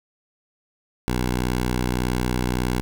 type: tone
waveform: 10% pulse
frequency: 61.74 Hz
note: B1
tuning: in tune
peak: -13 dBFS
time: 1.08-2.81 s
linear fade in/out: 0 ms
effects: none